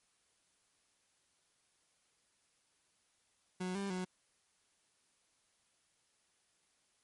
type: tone with pitch steps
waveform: 30% pulse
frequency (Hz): 183.2 / 198.1 / 183.5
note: F#3 / G3 / F#3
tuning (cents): -17 / +18 / -14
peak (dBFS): -34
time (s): 3.6-4.05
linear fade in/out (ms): 10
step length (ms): 150
effects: white hiss -75 dBFS RMS until 7.03 s + MP3 48 kbps